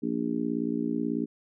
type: harmonic tone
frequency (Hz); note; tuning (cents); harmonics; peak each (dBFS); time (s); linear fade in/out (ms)
58.27; A#1; 0; 3 / 4 / 5 / 6 / 7; -37 / -30 / -30 / -39 / -36; 0.02-1.26; 20
effects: none